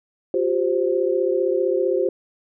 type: chord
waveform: sine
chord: F suspended second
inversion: none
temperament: equal with one note detuned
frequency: 356.6 / 392 / 523.3 Hz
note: F4 / G4 / C5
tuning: +36 / 0 / 0 cents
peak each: -22 dBFS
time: 0.34-2.09 s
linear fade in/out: 2 ms
effects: none